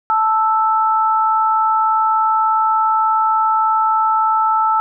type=tone pair together; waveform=sine; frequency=878.3 / 1318.5 Hz; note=A5 / E6; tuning=-3 / 0 cents; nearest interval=perfect fifth; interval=703 cents; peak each=-15 dBFS; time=0.1-4.8 s; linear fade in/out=0 ms; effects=none